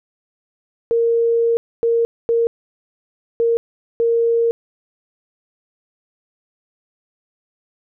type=tone bursts at uneven times; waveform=sine; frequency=463.9 Hz; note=A#4; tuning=8 cents flat; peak=-13 dBFS; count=5; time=0.91-1.57 / 1.83-2.05 / 2.29-2.47 / 3.4-3.57 / 4-4.51 s; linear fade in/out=0 ms; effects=none